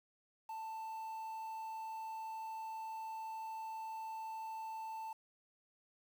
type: tone with quantisation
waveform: triangle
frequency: 887 Hz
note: A5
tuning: 14 cents sharp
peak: -40 dBFS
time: 0.49-5.13 s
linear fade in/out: 5 ms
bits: 10
effects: none